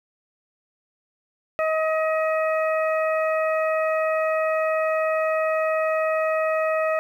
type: harmonic tone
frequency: 633 Hz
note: D#5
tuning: 30 cents sharp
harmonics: 1 / 2 / 3 / 4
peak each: -21 / -27 / -31 / -33 dBFS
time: 1.59-6.99 s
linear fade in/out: 0 ms
effects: 9-bit